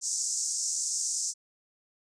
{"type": "band-pass noise", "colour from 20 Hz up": "pink", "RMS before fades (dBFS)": -31, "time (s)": [0.01, 1.34], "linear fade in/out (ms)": 50, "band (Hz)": [5700, 8300], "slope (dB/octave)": 48, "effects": ["resampled to 22050 Hz"]}